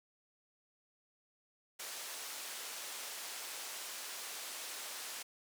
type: band-pass noise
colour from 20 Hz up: white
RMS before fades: -45 dBFS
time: 1.79-5.23 s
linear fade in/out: 10 ms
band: 450 to 10000 Hz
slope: 12 dB/octave
effects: none